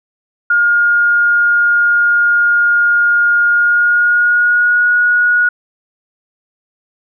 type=tone with pitch glide; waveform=sine; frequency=1421 to 1451.7 Hz; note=F6 to F#6; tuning=+30 to -33 cents; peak=-8 dBFS; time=0.5-5.49 s; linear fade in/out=5 ms; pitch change=+37 cents; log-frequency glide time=3.47-4.88 s; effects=none